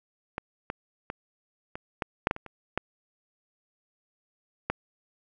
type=clicks; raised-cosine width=0.5 ms; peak=-16 / -16 / -18 / -21 / -13 / -6 / -9 / -23 / -27 / -11 / -11 dBFS; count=11; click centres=0.381 / 0.701 / 1.101 / 1.755 / 2.022 / 2.271 / 2.311 / 2.364 / 2.463 / 2.776 / 4.7 s; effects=none